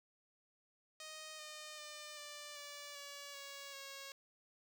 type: tone with pitch steps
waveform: 5% pulse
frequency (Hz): 622.3 / 611.3 / 600.4 / 589.8 / 579.3 / 569 / 558.9 / 549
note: D#5 / D#5 / D5 / D5 / D5 / C#5 / C#5 / C#5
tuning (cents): 0 / -31 / +38 / +7 / -24 / +45 / +14 / -17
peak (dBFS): -37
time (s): 1-4.12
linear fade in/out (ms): 2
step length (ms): 390
effects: none